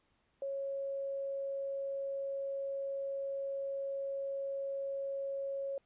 sine tone, 550 Hz, C#5, 14 cents flat, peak -35 dBFS, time 0.42-5.78 s, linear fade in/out 2 ms, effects pink hiss -75 dBFS RMS until 5.85 s + resampled to 8000 Hz

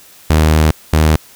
sawtooth tone pair in turn, 78 / 78 Hz, D#2 / D#2, +5 / +5 cents, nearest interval unison, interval 0 cents, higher neither, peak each -4 dBFS, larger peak neither, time 0.3-0.71 / 0.93-1.16 s, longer first, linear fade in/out 0 ms, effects white hiss -42 dBFS RMS until 1.35 s

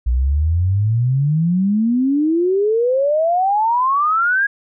sine exponential sweep, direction up, 58.27 to 1661.2 Hz, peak -13 dBFS, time 0.06-4.47 s, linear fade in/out 10 ms, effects none

